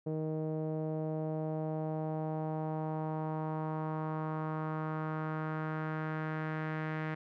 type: tone with low-pass filter sweep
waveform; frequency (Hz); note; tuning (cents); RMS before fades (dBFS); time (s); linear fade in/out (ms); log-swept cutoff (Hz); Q
sawtooth; 156.5; D#3; +10; -36; 0.06-7.15; 10; 500 to 1900; 2.4
effects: none